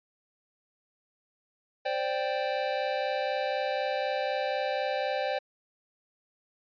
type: chord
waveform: square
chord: C suspended second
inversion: none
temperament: equal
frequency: 523.3 / 587.3 / 784 Hz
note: C5 / D5 / G5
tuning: 0 / 0 / 0 cents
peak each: -33 dBFS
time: 1.85-5.39 s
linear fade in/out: 10 ms
effects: resampled to 11025 Hz